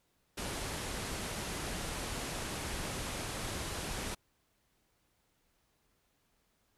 pink low-pass noise, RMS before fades -39 dBFS, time 0.37-4.15 s, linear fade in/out 10 ms, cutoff 12000 Hz, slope 96 dB/octave, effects pink hiss -75 dBFS RMS until 6.77 s

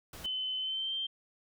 pink noise, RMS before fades -47 dBFS, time 0.13-0.26 s, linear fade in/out 2 ms
sine tone with pitch glide, 3043 to 3152 Hz, F#7 to G7, +48 to +9 cents, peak -32 dBFS, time 0.24-1.07 s, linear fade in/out 10 ms, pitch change +61 cents, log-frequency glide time 0.59-0.95 s
effects none

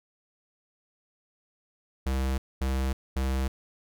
square tone bursts, 66 Hz, C2, 16 cents sharp, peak -26 dBFS, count 3, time 2.06-3.48 s, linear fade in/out 5 ms, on 320 ms, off 230 ms, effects none

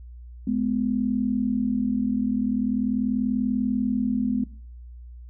sine tone pair together, 211.9 / 252.3 Hz, G#3 / B3, +35 / +37 cents, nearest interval minor third, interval 302 cents, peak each -24 dBFS, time 0.47-4.44 s, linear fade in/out 5 ms, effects noise-tail reverb RT60 0.5 s tail -20 dB re dry + added 60 Hz sine -39 dBFS peak until 5.29 s

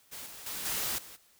white noise with level steps, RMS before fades -43 / -47 / -38 / -33 / -49 dBFS, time 0.11-1.17 s, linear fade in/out 20 ms, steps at 0.26 / 0.46 / 0.65 / 0.98 s, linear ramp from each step 5 ms, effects white hiss -64 dBFS RMS until 1.39 s

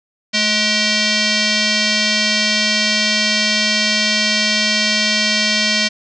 sine tone with frequency modulation, 1061 Hz, C6, 24 cents sharp, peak -13 dBFS, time 0.33-5.89 s, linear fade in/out 20 ms, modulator 846 Hz, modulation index 5.8, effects none

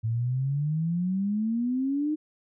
sine exponential sweep, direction up, 110 to 311.1 Hz, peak -24 dBFS, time 0.03-2.16 s, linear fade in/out 20 ms, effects none

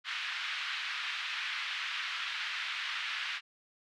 white band-pass noise, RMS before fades -37 dBFS, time 0.04-3.41 s, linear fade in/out 50 ms, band 1300 to 3400 Hz, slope 24 dB/octave, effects none

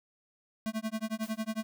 square tone with tremolo, 220 Hz, A3, in tune, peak -30 dBFS, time 0.66-1.63 s, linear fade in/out 0 ms, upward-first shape sine, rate 11 Hz, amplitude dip 100%
white noise with exponential decay, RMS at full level -45 dBFS, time 1.23-1.51 s, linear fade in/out 0 ms, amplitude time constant 60 ms
effects none

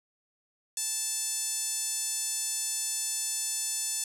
5% pulse tone with band-pass filter, 880 Hz, A5, in tune, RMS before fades -32 dBFS, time 0.77-4.04 s, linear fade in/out 2 ms, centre 8300 Hz, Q 1.6, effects none

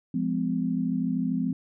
sine chord, F minor, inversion none, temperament equal with one note detuned, 174.61 / 207.7 / 255.2 Hz, F3 / Ab3 / C4, 0 / 0 / -43 cents, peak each -29 / -30 / -27 dBFS, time 0.14-1.53 s, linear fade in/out 5 ms, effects none

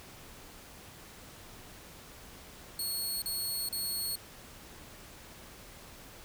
15% pulse tone bursts, 4345 Hz, C#8, 35 cents flat, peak -26 dBFS, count 3, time 2.79-4.156 s, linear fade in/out 2 ms, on 430 ms, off 38 ms, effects pink hiss -51 dBFS RMS until 6.24 s

